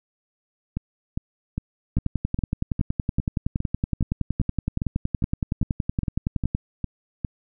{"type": "two click trains", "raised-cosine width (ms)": 5, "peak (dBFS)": [-13, -10], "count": [17, 50], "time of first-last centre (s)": [[0.77, 7.248], [1.97, 6.549]], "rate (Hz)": [2.47, 10.7], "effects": []}